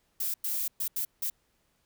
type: noise bursts at uneven times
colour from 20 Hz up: violet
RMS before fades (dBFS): -31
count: 5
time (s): 0.2-0.34 / 0.44-0.68 / 0.8-0.88 / 0.96-1.05 / 1.22-1.3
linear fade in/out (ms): 5
effects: pink hiss -72 dBFS RMS until 1.85 s